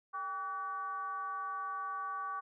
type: tone with frequency modulation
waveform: sine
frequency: 1144 Hz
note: D6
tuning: 46 cents flat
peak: -36 dBFS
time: 0.13-2.41 s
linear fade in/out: 20 ms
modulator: 351 Hz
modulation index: 0.65
effects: none